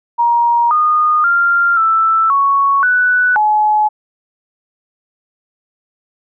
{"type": "tone with pitch steps", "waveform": "sine", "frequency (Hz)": [944, 1227, 1391, 1324, 1111, 1486, 850], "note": ["A#5", "D#6", "F6", "E6", "C#6", "F#6", "G#5"], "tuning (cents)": [22, -25, -7, 7, 4, 7, 40], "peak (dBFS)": -9, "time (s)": [0.18, 3.89], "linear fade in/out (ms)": 20, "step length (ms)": 530, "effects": []}